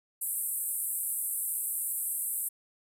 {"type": "band-pass noise", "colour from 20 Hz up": "white", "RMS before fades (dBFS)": -33, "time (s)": [0.21, 2.49], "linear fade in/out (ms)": 10, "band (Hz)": [8100, 14000], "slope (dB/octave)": 96, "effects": []}